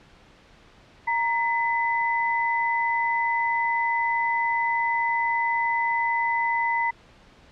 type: tone pair together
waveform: sine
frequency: 932.3 / 2007 Hz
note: A#5 / B6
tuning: 0 / +27 cents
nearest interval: octave + minor second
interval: 1327 cents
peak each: -23 / -25 dBFS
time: 1.07-6.91 s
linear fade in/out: 10 ms
effects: pink hiss -53 dBFS RMS until 7.51 s + low-pass 4000 Hz 12 dB/octave